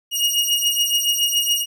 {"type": "beating tone pair", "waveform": "sawtooth", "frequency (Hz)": [2866, 2873.1], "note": ["F7", "F7"], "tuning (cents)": [44, 48], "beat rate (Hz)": 7.1, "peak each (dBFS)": -17, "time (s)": [0.11, 1.66], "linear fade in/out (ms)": 50, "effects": []}